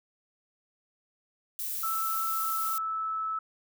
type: noise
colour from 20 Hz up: violet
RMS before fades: -34 dBFS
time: 1.59-2.78 s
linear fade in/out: 0 ms
type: tone with pitch glide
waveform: sine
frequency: 1318.5 to 1305.6 Hz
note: E6 to E6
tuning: 0 to -17 cents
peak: -29 dBFS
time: 1.83-3.39 s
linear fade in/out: 5 ms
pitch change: -17 cents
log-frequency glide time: 2.15-3.26 s
effects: none